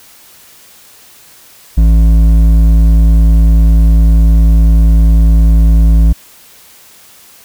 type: tone with hard clipping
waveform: sine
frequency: 55 Hz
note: A1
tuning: in tune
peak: -5 dBFS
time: 1.77-6.13 s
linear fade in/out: 10 ms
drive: 8 dB
effects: white hiss -40 dBFS RMS until 7.44 s